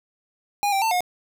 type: tone with pitch steps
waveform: square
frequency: 817 / 782 / 894 / 720 Hz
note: G#5 / G5 / A5 / F#5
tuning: -29 / -4 / +27 / -47 cents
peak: -20 dBFS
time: 0.63-1.006 s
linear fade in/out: 0 ms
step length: 94 ms
effects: none